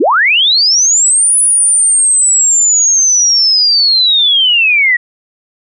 sine linear two-way sweep, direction up then down, 233.1 to 9956 to 1889 Hz, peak -6 dBFS, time 0-4.97 s, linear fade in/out 10 ms, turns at 1.37 s, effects none

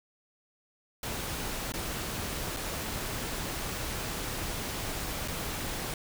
pink noise with dropouts, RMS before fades -35 dBFS, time 1.03-5.94 s, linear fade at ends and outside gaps 2 ms, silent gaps 1.721-1.738 / 2.565-2.569 / 5.278-5.282 s, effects none

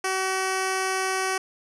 10% pulse tone with low-pass filter, 378.8 Hz, F#4, 41 cents sharp, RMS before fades -26 dBFS, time 0.04-1.38 s, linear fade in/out 5 ms, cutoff 9100 Hz, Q 1.4, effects none

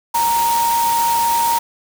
sine tone in noise, 932.3 Hz, A#5, in tune, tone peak -14 dBFS, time 0.14-1.59 s, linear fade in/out 10 ms, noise white, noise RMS -24 dBFS, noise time 0.14-1.59 s, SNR +7 dB, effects none

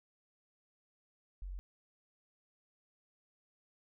sine tone, 46.25 Hz, F#1, in tune, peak -40 dBFS, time 1.42-1.59 s, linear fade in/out 0 ms, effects none

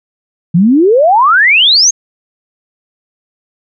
sine exponential sweep, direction up, 160 to 6645 Hz, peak -4 dBFS, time 0.54-1.91 s, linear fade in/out 10 ms, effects none

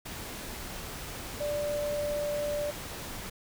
sine tone in noise, 587.3 Hz, D5, in tune, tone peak -29 dBFS, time 1.4-2.71 s, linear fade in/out 10 ms, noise pink, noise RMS -40 dBFS, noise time 0.05-3.3 s, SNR +8 dB, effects none

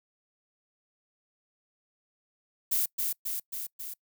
violet noise with echo, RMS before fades -27 dBFS, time 2.71-2.86 s, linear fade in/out 10 ms, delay 270 ms, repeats 4, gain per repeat -3 dB, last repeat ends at 3.94 s, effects noise-tail reverb RT60 0.1 s tail -24 dB re dry

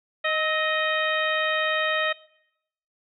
harmonic tone with a mistuned harmonic, 622.3 Hz, D#5, in tune, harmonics 1 / 2 / 3 / 4 / 5 / 6, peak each -27 / -29 / -26 / -31 / -33 / -34 dBFS, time 0.24-2.13 s, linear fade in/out 10 ms, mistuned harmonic 2, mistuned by +54 cents, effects noise-tail reverb RT60 0.8 s tail -21 dB re dry

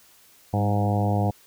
harmonic tone with a mistuned harmonic, 102.8 Hz, G#2, 17 cents flat, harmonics 1 / 2 / 3 / 4 / 5 / 6 / 7 / 8 / 9, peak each -22 / -27 / -32 / -36 / -32 / -35 / -29 / -33 / -40 dBFS, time 0.53-1.31 s, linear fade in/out 10 ms, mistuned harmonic 2, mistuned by -41 cents, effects white hiss -55 dBFS RMS until 1.46 s

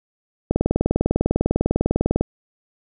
click train, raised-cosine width 2 ms, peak -4 dBFS, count 35, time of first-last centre 0.51-2.21 s, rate 20 Hz, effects none

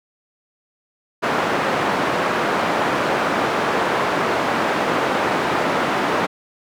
white band-pass noise, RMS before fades -20 dBFS, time 1.22-6.27 s, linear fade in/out 20 ms, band 190 to 1200 Hz, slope 12 dB/octave, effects none

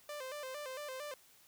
sawtooth tone with vibrato, 554.4 Hz, C#5, in tune, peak -38 dBFS, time 0.09-1.14 s, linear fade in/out 2 ms, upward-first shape square, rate 4.4 Hz, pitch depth 110 cents each way, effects white hiss -64 dBFS RMS until 1.47 s

